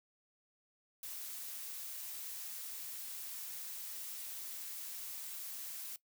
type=noise; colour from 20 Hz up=blue; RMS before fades=-45 dBFS; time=1.03-5.96 s; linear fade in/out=2 ms; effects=noise-tail reverb RT60 0.1 s tail -18 dB re dry